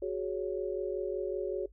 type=chord; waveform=sine; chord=F# suspended second; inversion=none; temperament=equal with one note detuned; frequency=370 / 415.3 / 557.6 Hz; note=F#4 / G#4 / C#5; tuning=0 / 0 / +10 cents; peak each=-34 / -36 / -37 dBFS; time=0.02-1.66 s; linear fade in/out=5 ms; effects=noise-tail reverb RT60 0.1 s tail -19 dB re dry + added 50 Hz sine -54 dBFS peak until 1.72 s